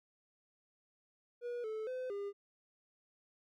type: tone with pitch steps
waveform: triangle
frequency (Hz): 482.5 / 435.9 / 510 / 402.9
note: B4 / A4 / C5 / G4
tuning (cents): -40 / -16 / -44 / +48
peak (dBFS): -36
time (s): 1.41-2.33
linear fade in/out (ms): 50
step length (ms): 230
effects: none